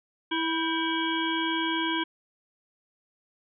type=harmonic tone with a mistuned harmonic; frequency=326.9 Hz; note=E4; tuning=14 cents flat; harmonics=1 / 3 / 5 / 7 / 9 / 10; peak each=-29 / -31 / -33 / -36 / -37 / -33 dBFS; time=0.31-2.04 s; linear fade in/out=10 ms; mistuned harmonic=5; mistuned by=-62 cents; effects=none